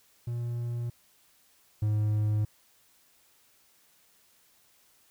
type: tone pair in turn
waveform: triangle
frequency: 119.2 / 106.2 Hz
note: A#2 / G#2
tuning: +39 / +39 cents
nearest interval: major second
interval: 200 cents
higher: first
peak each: -28 / -22 dBFS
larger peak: second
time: 0.27-0.9 / 1.82-2.45 s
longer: neither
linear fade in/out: 5 ms
effects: white hiss -64 dBFS RMS until 5.1 s